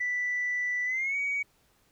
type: tone with pitch glide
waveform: sine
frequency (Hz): 1975.5 to 2256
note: B6 to C#7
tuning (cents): 0 to +30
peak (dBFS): -26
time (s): 0-1.43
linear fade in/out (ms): 10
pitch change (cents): +230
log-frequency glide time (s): 0.85-1.17
effects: tanh soft clip ceiling -23 dBFS + pink hiss -67 dBFS RMS until 1.91 s